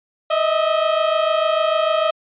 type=tone pair together; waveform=30% pulse; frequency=620 / 646.7 Hz; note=D#5 / E5; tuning=-6 / -33 cents; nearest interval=minor second; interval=73 cents; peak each=-16 dBFS; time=0.3-2.11 s; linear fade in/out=10 ms; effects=resampled to 8000 Hz

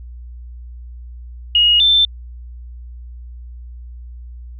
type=tone pair in turn; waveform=sine; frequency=2879 / 3550 Hz; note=F#7 / A7; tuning=-48 / +15 cents; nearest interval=major third; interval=363 cents; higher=second; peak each=-9 dBFS; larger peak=neither; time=1.55-1.8 / 1.8-2.05 s; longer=neither; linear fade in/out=2 ms; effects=added 60 Hz sine -31 dBFS peak until 4.59 s

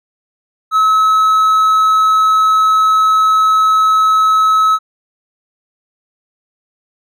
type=tone; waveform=triangle; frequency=1290 Hz; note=E6; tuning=38 cents flat; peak=-6 dBFS; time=0.71-4.79 s; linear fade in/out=50 ms; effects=none

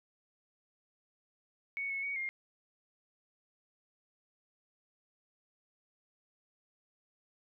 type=tone with pitch steps; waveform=sine; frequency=2223 / 2196 / 2242 / 2124 Hz; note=C#7 / C#7 / C#7 / C7; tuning=+4 / -17 / +19 / +25 cents; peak=-34 dBFS; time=1.77-2.29 s; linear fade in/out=0 ms; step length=130 ms; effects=none

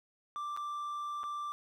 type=tone with dropouts; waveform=triangle; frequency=1177 Hz; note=D6; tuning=3 cents sharp; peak=-34 dBFS; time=0.36-1.52 s; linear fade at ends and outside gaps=0 ms; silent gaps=0.565-0.573 / 1.233-1.239 s; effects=none

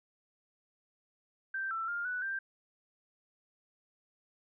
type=tone with pitch steps; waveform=sine; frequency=1565 / 1335 / 1405 / 1484 / 1577 Hz; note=G6 / E6 / F6 / F#6 / G6; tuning=-3 / +22 / +10 / +5 / +10 cents; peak=-33 dBFS; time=1.54-2.39 s; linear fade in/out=5 ms; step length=170 ms; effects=none

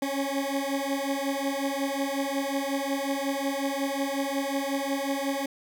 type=beating tone pair; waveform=20% pulse; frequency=273.1 / 278.6 Hz; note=C#4 / C#4; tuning=-26 / +9 cents; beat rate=5.5 Hz; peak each=-25 dBFS; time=0.02-5.46 s; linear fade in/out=5 ms; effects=none

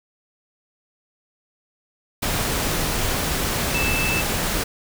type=tone in noise; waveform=sine; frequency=2637 Hz; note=E7; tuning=in tune; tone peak=-23 dBFS; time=3.74-4.22 s; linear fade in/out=10 ms; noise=pink; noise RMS=-23 dBFS; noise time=2.22-4.64 s; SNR=-3 dB; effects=none

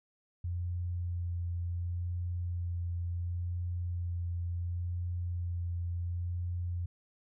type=tone with vibrato; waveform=sine; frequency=87.31 Hz; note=F2; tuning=in tune; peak=-32 dBFS; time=0.44-6.86 s; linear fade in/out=5 ms; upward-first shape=sine; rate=0.7 Hz; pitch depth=14 cents each way; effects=none

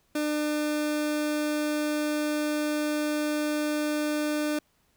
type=tone; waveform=30% pulse; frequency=300 Hz; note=D4; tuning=37 cents sharp; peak=-23 dBFS; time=0.15-4.59 s; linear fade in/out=5 ms; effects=pink hiss -68 dBFS RMS until 4.96 s

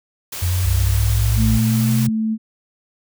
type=noise; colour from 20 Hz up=white; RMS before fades=-29 dBFS; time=0.32-2.07 s; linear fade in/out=5 ms
type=exponential sweep; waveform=sine; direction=up; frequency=87.6 to 129.6 Hz; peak=-16 dBFS; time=0.42-2.09 s; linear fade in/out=5 ms
type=tone with pitch glide; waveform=sine; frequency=64.1 to 59.46 Hz; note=C2 to A#1; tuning=-35 to +35 cents; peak=-17 dBFS; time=0.64-1.59 s; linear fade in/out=20 ms; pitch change=-130 cents; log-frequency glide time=0.77-1.23 s
type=tone; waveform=sine; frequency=220 Hz; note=A3; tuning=in tune; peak=-17 dBFS; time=1.36-2.38 s; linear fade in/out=50 ms
effects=none

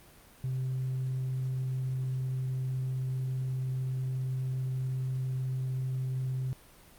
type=tone with tanh clipping; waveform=triangle; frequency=129.9 Hz; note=C3; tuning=12 cents flat; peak=-30 dBFS; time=0.44-6.53 s; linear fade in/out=0 ms; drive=6 dB; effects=pink hiss -56 dBFS RMS until 6.98 s + Opus 32 kbps

